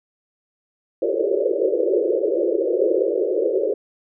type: band-pass noise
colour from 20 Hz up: pink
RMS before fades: -20 dBFS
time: 1.02-3.74 s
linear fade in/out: 5 ms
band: 340 to 570 Hz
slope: 96 dB/octave
effects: none